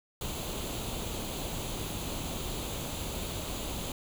pink noise with comb filter, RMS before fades -36 dBFS, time 0.21-3.92 s, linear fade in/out 2 ms, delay 0.28 ms, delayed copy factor +0.6, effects none

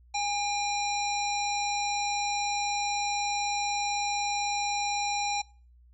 harmonic tone with a mistuned harmonic, 802 Hz, G5, 39 cents sharp, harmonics 1 / 3 / 5 / 7 / 9, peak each -29 / -34 / -36 / -37 / -39 dBFS, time 0.14-5.42 s, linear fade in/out 10 ms, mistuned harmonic 1, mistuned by +38 cents, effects noise-tail reverb RT60 0.4 s tail -24 dB re dry + added 60 Hz sine -54 dBFS peak until 5.93 s

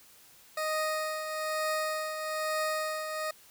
20% pulse tone with tremolo, 622.3 Hz, D#5, in tune, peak -23 dBFS, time 0.57-3.31 s, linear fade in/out 5 ms, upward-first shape triangle, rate 1.1 Hz, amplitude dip 55%, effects white hiss -57 dBFS RMS until 3.5 s

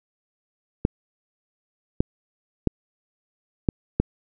clicks, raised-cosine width 3 ms, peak -5 dBFS, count 5, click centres 0.851 / 2.005 / 2.673 / 3.688 / 4 s, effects none

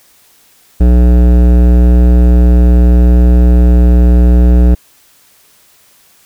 sine tone with hard clipping, 60.4 Hz, B1, 38 cents flat, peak -5 dBFS, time 0.8-4.75 s, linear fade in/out 10 ms, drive 15 dB, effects white hiss -47 dBFS RMS until 6.25 s

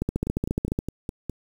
two click trains, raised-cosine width 3 ms, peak -11 / -16 dBFS, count 12 / 6, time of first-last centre 0.02-0.789 / 0.27-1.297 s, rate 14.3 / 4.87 Hz, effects 7-bit

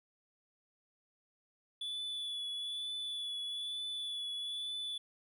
triangle tone with vibrato, 3444 Hz, A7, 38 cents flat, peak -36 dBFS, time 1.81-4.98 s, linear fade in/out 5 ms, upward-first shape triangle, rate 1.1 Hz, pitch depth 26 cents each way, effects none

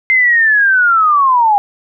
sine linear sweep, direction down, 2093 to 795 Hz, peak -7 dBFS, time 0.1-1.58 s, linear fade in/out 0 ms, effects none

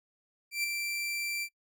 sawtooth tone with ADSR envelope, 2349 Hz, D7, in tune, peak -24 dBFS, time 0.51-1.49 s, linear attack 130 ms, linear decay 3 ms, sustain -5 dB, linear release 64 ms, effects noise-tail reverb RT60 0.1 s tail -24 dB re dry

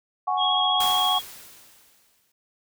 sine chord, F# suspended second, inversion none, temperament equal, 740 / 830.6 / 1108.7 Hz, F#5 / G#5 / C#6, 0 / 0 / 0 cents, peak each -25 / -27 / -26 dBFS, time 0.27-1.19 s, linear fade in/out 10 ms
sine tone with vibrato, 3300 Hz, G#7, 12 cents flat, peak -22 dBFS, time 0.37-1.22 s, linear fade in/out 50 ms, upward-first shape sine, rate 15 Hz, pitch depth 19 cents each way
white noise with exponential decay, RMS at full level -29 dBFS, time 0.8-2.32 s, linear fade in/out 5 ms, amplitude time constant 330 ms
effects none

